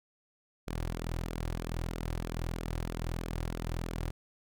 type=tone with flanger; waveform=sawtooth; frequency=41.5 Hz; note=E1; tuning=12 cents sharp; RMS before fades=-36 dBFS; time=0.67-4.11 s; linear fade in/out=10 ms; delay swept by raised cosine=1 to 4.7 ms; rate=3.1 Hz; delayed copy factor=-0.5; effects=none